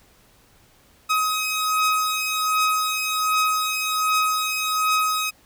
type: beating tone pair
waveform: sawtooth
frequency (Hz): 1265 / 1266.3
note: D#6 / D#6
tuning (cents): +28 / +30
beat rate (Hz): 1.3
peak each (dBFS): -18 / -21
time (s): 1.09-5.31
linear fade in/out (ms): 20
effects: pink hiss -56 dBFS RMS until 5.45 s